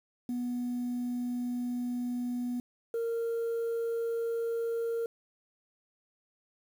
sine tone pair in turn, 244.7 / 461.9 Hz, B3 / A#4, -16 / -16 cents, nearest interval major seventh, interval 1100 cents, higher second, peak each -29 / -27 dBFS, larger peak second, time 0.29-2.6 / 2.94-5.06 s, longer first, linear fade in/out 2 ms, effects tanh soft clip ceiling -28 dBFS + 9-bit

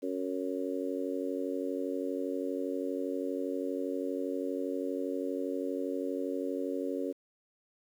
harmonic tone, 92.5 Hz, F#2, in tune, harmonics 3 / 4 / 5 / 6, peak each -35 / -38 / -37 / -39 dBFS, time 0.02-7.13 s, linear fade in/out 20 ms, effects 10-bit

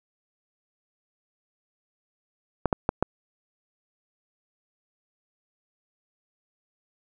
clicks, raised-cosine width 1 ms, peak -7 dBFS, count 4, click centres 2.657 / 2.728 / 2.891 / 3.026 s, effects none

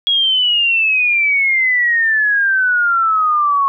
sine exponential sweep, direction down, 3327 to 1096 Hz, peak -11 dBFS, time 0.07-3.68 s, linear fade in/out 0 ms, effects none

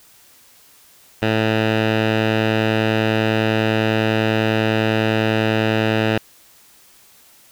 10% pulse tone with low-pass filter, 110 Hz, A2, in tune, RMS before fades -18 dBFS, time 1.22-6.18 s, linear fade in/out 5 ms, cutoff 2900 Hz, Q 1.8, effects white hiss -50 dBFS RMS until 7.51 s

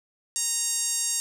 5% pulse tone with band-pass filter, 932.3 Hz, A#5, in tune, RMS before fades -27 dBFS, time 0.36-1.2 s, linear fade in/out 0 ms, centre 7600 Hz, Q 2.1, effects none

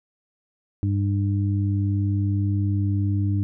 harmonic tone, 100.1 Hz, G2, 37 cents sharp, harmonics 1 / 2 / 3, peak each -20 / -30 / -29 dBFS, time 0.83-3.43 s, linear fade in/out 0 ms, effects none

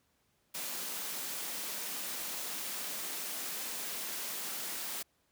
white high-pass noise, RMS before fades -39 dBFS, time 0.54-5.03 s, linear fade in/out 10 ms, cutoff 160 Hz, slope 48 dB/octave, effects pink hiss -74 dBFS RMS until 5.31 s + high-pass 60 Hz 12 dB/octave

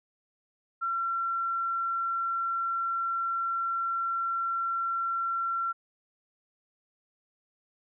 sine tone, 1360 Hz, F6, 46 cents flat, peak -27 dBFS, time 0.81-5.73 s, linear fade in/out 20 ms, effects none

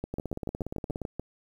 two click trains, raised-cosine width 2 ms, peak -20 / -19 dBFS, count 16 / 9, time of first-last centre 0.14-1.017 / 0.04-1.196 s, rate 17.1 / 6.92 Hz, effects 9-bit

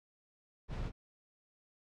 brown noise, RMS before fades -38 dBFS, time 0.68-0.92 s, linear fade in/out 50 ms, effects low-pass 5000 Hz 12 dB/octave

